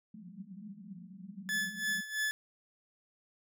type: band-pass noise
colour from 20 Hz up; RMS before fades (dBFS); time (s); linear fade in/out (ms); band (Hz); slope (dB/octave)
white; -48; 0.14-2.01; 5; 180 to 210; 96
type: tone with tremolo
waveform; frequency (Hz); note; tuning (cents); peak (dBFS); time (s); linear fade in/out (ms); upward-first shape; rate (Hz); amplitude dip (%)
40% pulse; 1726; A6; -34; -29; 1.49-2.31; 0; sine; 3; 80
effects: none